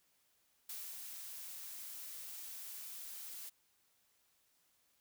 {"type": "noise with ADSR envelope", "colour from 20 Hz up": "blue", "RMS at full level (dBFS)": -45, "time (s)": [0.69, 3.5], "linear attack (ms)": 6, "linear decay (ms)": 250, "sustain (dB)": -3, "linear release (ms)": 15, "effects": ["white hiss -75 dBFS RMS until 5 s"]}